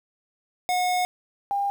square / sine tone pair in turn, 726 / 802.1 Hz, F#5 / G5, -33 / +40 cents, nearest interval major second, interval 173 cents, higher second, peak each -22 dBFS, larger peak neither, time 0.69-1.05 / 1.51-1.7 s, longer first, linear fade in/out 0 ms, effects 9-bit

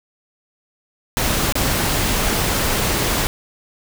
pink noise with dropouts, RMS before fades -19 dBFS, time 1.17-3.27 s, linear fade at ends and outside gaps 0 ms, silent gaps 1.524-1.554 s, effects none

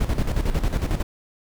brown noise with tremolo, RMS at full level -20 dBFS, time 0-1.03 s, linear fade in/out 10 ms, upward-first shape square, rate 11 Hz, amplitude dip 65%, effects none

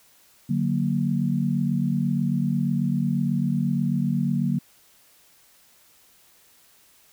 sine chord, D augmented, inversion none, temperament equal, 146.83 / 185 / 233.1 Hz, D3 / F#3 / A#3, 0 / 0 / 0 cents, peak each -25 dBFS, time 0.49-4.59 s, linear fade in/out 10 ms, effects white hiss -57 dBFS RMS until 7.12 s

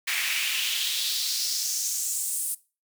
pink noise with high-pass filter sweep, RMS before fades -28 dBFS, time 0.07-2.55 s, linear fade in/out 10 ms, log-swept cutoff 2000 to 9800 Hz, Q 2.8, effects noise-tail reverb RT60 0.3 s tail -19 dB re dry

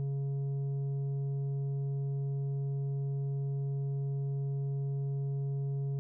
sine tone with tanh clipping, 138.59 Hz, C#3, in tune, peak -32 dBFS, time 0-5.99 s, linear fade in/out 0 ms, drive 6 dB, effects none

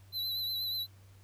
square tone with vibrato, 3998 Hz, B7, 20 cents sharp, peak -33 dBFS, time 0.12-0.87 s, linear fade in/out 50 ms, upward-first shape triangle, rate 8.3 Hz, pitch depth 50 cents each way, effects added 97 Hz sine -54 dBFS peak until 1.23 s + pink hiss -65 dBFS RMS until 1.23 s

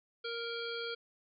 harmonic tone with a mistuned harmonic, 466.2 Hz, A#4, in tune, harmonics 1 / 3 / 5 / 7 / 9 / 10, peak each -40 / -42 / -48 / -44 / -49 / -48 dBFS, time 0.24-0.95 s, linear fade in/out 10 ms, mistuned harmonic 10, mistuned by -26 cents, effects none

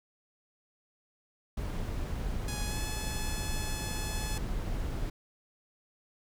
brown noise, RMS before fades -34 dBFS, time 1.57-5.1 s, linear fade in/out 5 ms
5% pulse tone with pitch glide, 837 to 858.5 Hz, G#5 to A5, +13 to -43 cents, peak -26 dBFS, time 2.48-4.38 s, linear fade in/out 2 ms, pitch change +44 cents, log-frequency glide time 2.65-2.78 s
effects none

